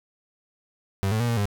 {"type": "tone with pitch steps", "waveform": "35% pulse", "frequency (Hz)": [97.3, 109.5, 119.5, 117.1, 101.9], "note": ["G2", "A2", "A#2", "A#2", "G#2"], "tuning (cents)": [-12, -8, 43, 8, -32], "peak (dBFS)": -20, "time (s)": [1.03, 1.455], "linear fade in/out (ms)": 0, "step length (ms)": 85, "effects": []}